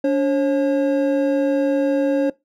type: tone pair together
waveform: triangle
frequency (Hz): 286.6 / 541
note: D4 / C#5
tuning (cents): -42 / -42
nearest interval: major seventh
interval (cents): 1100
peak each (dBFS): -16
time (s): 0.04-2.3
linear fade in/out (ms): 5
effects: noise-tail reverb RT60 0.2 s tail -22 dB re dry